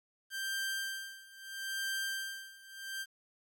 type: tone with tremolo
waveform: sawtooth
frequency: 1576 Hz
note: G6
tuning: 9 cents sharp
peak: -30 dBFS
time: 0.3-3.06 s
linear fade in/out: 50 ms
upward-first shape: sine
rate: 0.76 Hz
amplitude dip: 90%
effects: 11-bit